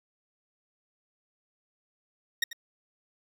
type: tone with echo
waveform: 20% pulse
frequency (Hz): 1866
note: A#6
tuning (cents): +1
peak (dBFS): -18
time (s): 2.42-2.44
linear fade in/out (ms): 5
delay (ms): 91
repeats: 1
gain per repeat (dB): -14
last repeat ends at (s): 2.531
effects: 10-bit